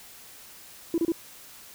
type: tone bursts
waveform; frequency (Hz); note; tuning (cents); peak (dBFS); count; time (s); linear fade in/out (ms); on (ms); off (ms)
sine; 332.8; E4; +17; -20; 3; 0.94-1.12; 2; 40; 30
effects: tanh soft clip ceiling -17 dBFS + white hiss -48 dBFS RMS until 1.74 s